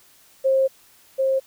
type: tone pair in turn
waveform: sine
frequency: 533 / 533 Hz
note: C5 / C5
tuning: +32 / +32 cents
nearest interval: unison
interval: 0 cents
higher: neither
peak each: -15 / -17 dBFS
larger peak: first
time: 0.44-0.68 / 1.18-1.4 s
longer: first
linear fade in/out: 20 ms
effects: white hiss -54 dBFS RMS until 1.46 s